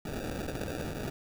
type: noise with sample-and-hold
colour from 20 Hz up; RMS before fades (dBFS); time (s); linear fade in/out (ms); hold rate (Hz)
violet; -36; 0.05-1.1; 5; 1050
effects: none